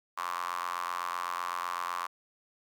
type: tone with high-pass filter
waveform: sawtooth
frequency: 87.9 Hz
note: F2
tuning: 12 cents sharp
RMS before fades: -35 dBFS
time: 0.17-2.07 s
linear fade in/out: 10 ms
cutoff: 1100 Hz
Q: 7.4
effects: none